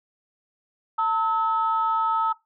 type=tone pair together; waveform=sine; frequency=898 / 1292.2 Hz; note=A5 / E6; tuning=+35 / -35 cents; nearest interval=tritone; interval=630 cents; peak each=-22 dBFS; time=0.98-2.33 s; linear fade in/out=10 ms; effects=noise-tail reverb RT60 0.2 s tail -19 dB re dry + tanh soft clip ceiling -13 dBFS